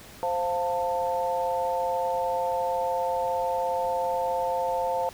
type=chord; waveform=sine; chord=F major; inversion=second; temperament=equal with one note detuned; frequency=523.3 / 698.5 / 890.7 Hz; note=C5 / F5 / A5; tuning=0 / 0 / +21 cents; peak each=-28 / -30 / -28 dBFS; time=0.23-5.09 s; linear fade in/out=0 ms; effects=pink hiss -47 dBFS RMS until 5.13 s